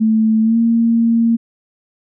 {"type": "tone with pitch glide", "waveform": "sine", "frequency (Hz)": [220, 230.4], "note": ["A3", "A#3"], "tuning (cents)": [0, -20], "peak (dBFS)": -10, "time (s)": [0, 1.37], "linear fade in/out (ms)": 20, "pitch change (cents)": 80, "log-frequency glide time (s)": [0.42, 0.57], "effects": []}